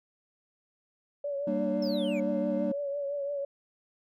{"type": "tone with vibrato", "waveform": "sine", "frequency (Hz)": 567, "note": "C#5", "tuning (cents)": 39, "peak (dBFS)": -30, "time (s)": [1.24, 3.45], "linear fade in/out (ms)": 5, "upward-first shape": "triangle", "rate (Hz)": 5.9, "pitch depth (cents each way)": 47}
{"type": "chord", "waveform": "triangle", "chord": "G minor", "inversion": "none", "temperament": "equal with one note detuned", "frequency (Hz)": [196, 233.1, 299], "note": ["G3", "Bb3", "D4"], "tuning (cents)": [0, 0, 31], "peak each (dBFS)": -31, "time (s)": [1.47, 2.72], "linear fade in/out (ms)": 5}
{"type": "exponential sweep", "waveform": "triangle", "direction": "down", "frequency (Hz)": [5450, 2217], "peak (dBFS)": -38, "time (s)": [1.82, 2.2], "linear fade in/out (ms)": 5}
{"effects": []}